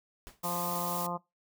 pink noise with exponential decay, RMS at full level -46 dBFS, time 0.27-0.44 s, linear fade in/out 0 ms, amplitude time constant 35 ms
blue noise, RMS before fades -38 dBFS, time 0.43-1.07 s, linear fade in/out 10 ms
harmonic tone, 174.61 Hz, F3, in tune, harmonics 1 / 2 / 3 / 4 / 5 / 6 / 7, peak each -38 / -45 / -41 / -40 / -39 / -38 / -42 dBFS, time 0.43-1.18 s, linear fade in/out 20 ms
effects noise-tail reverb RT60 0.2 s tail -20 dB re dry

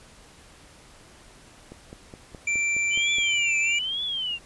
click train, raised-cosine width 2 ms, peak -27 dBFS, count 8, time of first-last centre 1.72-3.184 s, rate 4.78 Hz
square tone, 2349 Hz, D7, in tune, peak -23 dBFS, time 2.47-3.79 s, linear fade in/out 5 ms
sine tone with vibrato, 2972 Hz, F#7, 7 cents sharp, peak -26 dBFS, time 2.9-4.39 s, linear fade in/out 50 ms, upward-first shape triangle, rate 1.1 Hz, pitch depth 270 cents each way
effects pink hiss -51 dBFS RMS until 4.45 s + resampled to 24000 Hz

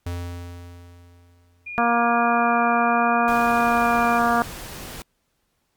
square tone with exponential decay, 87.31 Hz, F2, in tune, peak -26 dBFS, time 0.06-1.95 s, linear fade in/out 5 ms, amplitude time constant 410 ms
sine tone with vibrato, 2423 Hz, D#7, 47 cents flat, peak -31 dBFS, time 1.66-4.19 s, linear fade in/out 10 ms, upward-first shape sine, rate 0.73 Hz, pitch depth 16 cents each way
harmonic tone, 235.7 Hz, A#3, 19 cents sharp, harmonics 1 / 2 / 3 / 4 / 5 / 6 / 7, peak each -24 / -29 / -21 / -26 / -23 / -26 / -30 dBFS, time 1.78-4.42 s, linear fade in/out 0 ms
pink noise, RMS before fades -36 dBFS, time 3.28-5.02 s, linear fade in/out 0 ms
effects pink hiss -71 dBFS RMS until 5.76 s + Opus 48 kbps

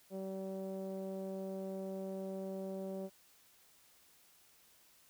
sawtooth tone with low-pass filter, 191.5 Hz, G3, 40 cents flat, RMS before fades -42 dBFS, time 0.1-3.1 s, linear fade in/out 50 ms, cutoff 540 Hz, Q 3.3, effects white hiss -66 dBFS RMS until 5.09 s

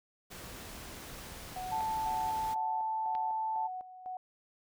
pink noise, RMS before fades -46 dBFS, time 0.3-2.55 s, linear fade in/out 20 ms
sine tone with tremolo, 740 Hz, F#5, in tune, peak -37 dBFS, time 1.56-4.17 s, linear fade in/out 2 ms, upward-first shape square, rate 2 Hz, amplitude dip 70%
sine tone, 880 Hz, A5, in tune, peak -31 dBFS, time 1.71-3.68 s, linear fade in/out 20 ms
clicks, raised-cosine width 0.3 ms, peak -31 dBFS, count 2, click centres 1.807 / 3.151 s
effects none

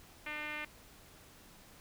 5% pulse tone with low-pass filter, 300.6 Hz, D4, 40 cents sharp, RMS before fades -41 dBFS, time 0.26-0.65 s, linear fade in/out 5 ms, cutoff 2300 Hz, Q 3.2, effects pink hiss -58 dBFS RMS until 1.8 s

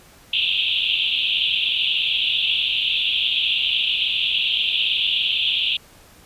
white band-pass noise, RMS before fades -21 dBFS, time 0.33-5.77 s, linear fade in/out 5 ms, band 2600 to 3600 Hz, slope 96 dB/octave, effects pink hiss -49 dBFS RMS until 6.25 s + resampled to 32000 Hz

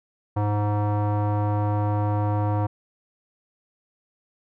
square tone with low-pass filter, 104.1 Hz, G#2, 5 cents sharp, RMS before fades -23 dBFS, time 0.36-2.67 s, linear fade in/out 10 ms, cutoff 930 Hz, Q 2.6, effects none

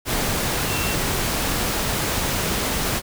sine tone in noise, 2713 Hz, E7, 49 cents sharp, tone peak -29 dBFS, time 0.68-0.97 s, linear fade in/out 50 ms, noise pink, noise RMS -23 dBFS, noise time 0.05-3.02 s, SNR -9 dB, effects none

